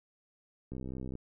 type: click train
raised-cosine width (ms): 3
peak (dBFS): -28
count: 29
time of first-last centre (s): 0.72-1.153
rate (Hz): 64.6
effects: none